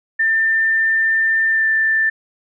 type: tone with pitch glide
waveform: sine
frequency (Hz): 1792 to 1774.5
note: A6 to A6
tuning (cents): +31 to +14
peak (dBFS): -13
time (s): 0.19-2.1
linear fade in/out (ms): 10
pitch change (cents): -17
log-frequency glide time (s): 1.5-1.66
effects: none

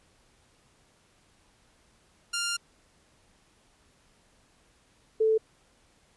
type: tone pair in turn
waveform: 10% pulse / sine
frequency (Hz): 1396.9 / 440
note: F6 / A4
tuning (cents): 0 / 0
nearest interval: octave + minor sixth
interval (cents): 2000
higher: first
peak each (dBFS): -20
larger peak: neither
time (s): 2.33-2.57 / 5.2-5.38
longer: first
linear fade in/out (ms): 10
effects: pink hiss -64 dBFS RMS until 6.16 s + resampled to 24000 Hz

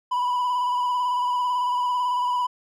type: tone with vibrato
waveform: triangle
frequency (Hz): 987.8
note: B5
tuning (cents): 0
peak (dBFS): -19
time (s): 0.11-2.47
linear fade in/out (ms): 10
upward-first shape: square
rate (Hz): 18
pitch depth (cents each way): 23
effects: none

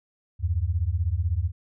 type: beating tone pair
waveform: sine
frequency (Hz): 77.78 / 93.78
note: D#2 / F#2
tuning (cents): 0 / +24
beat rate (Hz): 16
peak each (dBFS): -25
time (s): 0.39-1.52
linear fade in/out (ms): 50
effects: none

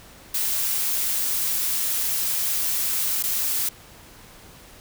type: noise with dropouts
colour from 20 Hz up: blue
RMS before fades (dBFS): -24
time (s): 0.34-3.69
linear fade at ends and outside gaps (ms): 5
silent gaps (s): 3.227-3.236
effects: pink hiss -47 dBFS RMS until 4.8 s

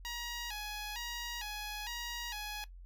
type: tone with vibrato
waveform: 10% pulse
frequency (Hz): 893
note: A5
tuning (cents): +25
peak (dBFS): -31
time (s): 0.05-2.64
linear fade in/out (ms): 0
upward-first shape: square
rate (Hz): 1.1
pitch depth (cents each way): 110
effects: noise-tail reverb RT60 0.1 s tail -17 dB re dry + added 44 Hz sine -48 dBFS peak until 2.85 s

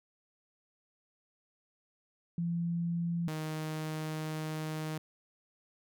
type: tone pair in turn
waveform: sine / sawtooth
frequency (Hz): 170.3 / 156.1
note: F3 / D#3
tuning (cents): -43 / +6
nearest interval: major second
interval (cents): 151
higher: first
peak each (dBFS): -30 / -31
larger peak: first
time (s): 2.38-3.28 / 3.28-4.98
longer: second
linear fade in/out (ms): 2
effects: none

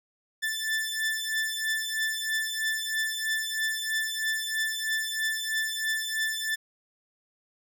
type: beating tone pair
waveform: sawtooth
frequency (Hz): 1760 / 1763.1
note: A6 / A6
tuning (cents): 0 / +3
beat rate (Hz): 3.1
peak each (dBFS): -27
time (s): 0.42-6.56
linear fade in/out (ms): 20
effects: none

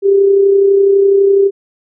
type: tone with amplitude modulation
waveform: sine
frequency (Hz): 395.3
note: G4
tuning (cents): +15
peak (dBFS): -4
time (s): 0.02-1.51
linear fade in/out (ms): 50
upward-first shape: sine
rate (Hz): 32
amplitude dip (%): 40
effects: none

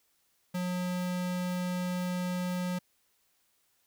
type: tone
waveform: square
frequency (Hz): 180.2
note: F#3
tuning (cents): -45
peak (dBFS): -31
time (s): 0.54-2.79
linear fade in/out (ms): 10
effects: white hiss -72 dBFS RMS until 3.86 s

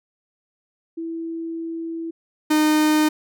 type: tone pair in turn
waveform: sine / 45% pulse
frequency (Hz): 329.6 / 306.5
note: E4 / D#4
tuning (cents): 0 / -26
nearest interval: minor second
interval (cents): 126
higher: first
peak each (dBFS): -26 / -15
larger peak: second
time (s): 0.97-2.11 / 2.5-3.09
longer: first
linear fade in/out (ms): 10
effects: none

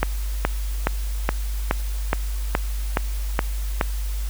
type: click train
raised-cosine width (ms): 0.5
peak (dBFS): -3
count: 10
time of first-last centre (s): 0.03-3.812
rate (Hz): 2.38
effects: added 50 Hz sine -23 dBFS peak until 4.29 s + white hiss -40 dBFS RMS until 4.29 s

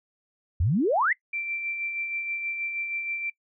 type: exponential sweep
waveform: sine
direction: up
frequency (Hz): 73.42 to 2124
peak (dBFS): -20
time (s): 0.6-1.13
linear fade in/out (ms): 5
type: tone with tremolo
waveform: sine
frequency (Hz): 2349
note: D7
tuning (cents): 0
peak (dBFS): -27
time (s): 1.33-3.3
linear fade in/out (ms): 5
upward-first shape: sine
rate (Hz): 6.3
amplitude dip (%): 40
effects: noise-tail reverb RT60 0.1 s tail -23 dB re dry

